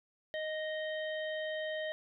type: harmonic tone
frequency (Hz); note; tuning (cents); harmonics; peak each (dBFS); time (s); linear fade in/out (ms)
622.3; D#5; 0; 1 / 3 / 5 / 6; -36 / -41 / -46 / -52; 0.34-1.92; 0
effects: none